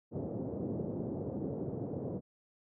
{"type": "band-pass noise", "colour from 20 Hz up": "pink", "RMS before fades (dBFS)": -38, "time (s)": [0.11, 2.21], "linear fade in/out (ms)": 50, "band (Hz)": [110, 540], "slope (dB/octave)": 24, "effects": []}